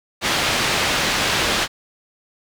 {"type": "low-pass noise", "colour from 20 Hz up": "white", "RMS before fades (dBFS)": -20, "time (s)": [0.21, 1.68], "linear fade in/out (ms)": 50, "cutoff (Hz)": 3800, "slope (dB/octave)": 12, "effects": []}